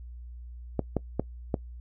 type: clicks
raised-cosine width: 2 ms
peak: -12 dBFS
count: 4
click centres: 0.793 / 0.967 / 1.196 / 1.542 s
effects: noise-tail reverb RT60 0.1 s tail -22 dB re dry + added 60 Hz sine -40 dBFS peak until 1.8 s